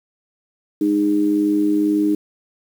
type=tone with amplitude modulation; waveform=sine; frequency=308 Hz; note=D#4; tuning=17 cents flat; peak=-11 dBFS; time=0.81-2.15 s; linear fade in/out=5 ms; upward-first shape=sine; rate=102 Hz; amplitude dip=70%; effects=7-bit